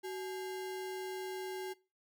sine tone with sample-and-hold, 374.7 Hz, F#4, 22 cents sharp, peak -38 dBFS, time 0.03-1.74 s, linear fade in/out 20 ms, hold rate 1225 Hz, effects noise-tail reverb RT60 0.3 s tail -21 dB re dry

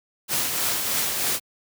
white noise with tremolo, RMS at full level -23 dBFS, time 0.28-1.4 s, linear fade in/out 50 ms, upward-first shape triangle, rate 3.2 Hz, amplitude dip 40%, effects high-pass 80 Hz 12 dB/octave

